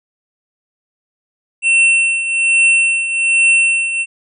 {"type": "tone with tremolo", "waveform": "square", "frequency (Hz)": 2700, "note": "E7", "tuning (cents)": 41, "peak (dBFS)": -8, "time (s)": [1.62, 4.06], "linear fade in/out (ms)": 50, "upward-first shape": "triangle", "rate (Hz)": 1.2, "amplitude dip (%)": 70, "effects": ["resampled to 24000 Hz"]}